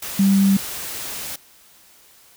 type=tone in noise; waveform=sine; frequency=195.8 Hz; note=G3; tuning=2 cents flat; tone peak=-12 dBFS; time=0.19-0.57 s; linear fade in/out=5 ms; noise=white; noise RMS=-30 dBFS; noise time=0.02-1.36 s; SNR=+15 dB; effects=white hiss -51 dBFS RMS until 2.36 s